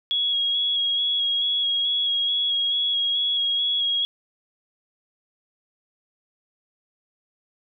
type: tone with vibrato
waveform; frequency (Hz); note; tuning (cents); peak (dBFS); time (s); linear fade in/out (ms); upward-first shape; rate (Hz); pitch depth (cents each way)
sine; 3322; G#7; 0; -20; 0.11-4.05; 0; square; 2.3; 15
effects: none